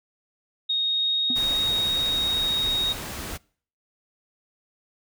sine tone with pitch glide, 3729 to 3757 Hz, A#7 to A#7, 0 to +13 cents, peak -21 dBFS, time 0.69-2.93 s, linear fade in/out 10 ms, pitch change +13 cents, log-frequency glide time 0.81-1.84 s
triangle tone with exponential decay, 246.9 Hz, B3, in tune, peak -23 dBFS, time 1.3-1.41 s, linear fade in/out 2 ms, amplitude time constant 22 ms
pink noise, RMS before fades -34 dBFS, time 1.35-3.38 s, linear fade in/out 20 ms
effects noise-tail reverb RT60 0.5 s tail -25 dB re dry

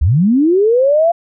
sine linear sweep, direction up, 60.7 to 695 Hz, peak -8 dBFS, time 0.01-1.12 s, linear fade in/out 10 ms, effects none

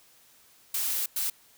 blue noise bursts at uneven times, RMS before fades -29 dBFS, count 2, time 0.74-1.06 / 1.16-1.3 s, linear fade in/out 5 ms, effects white hiss -59 dBFS RMS until 1.57 s

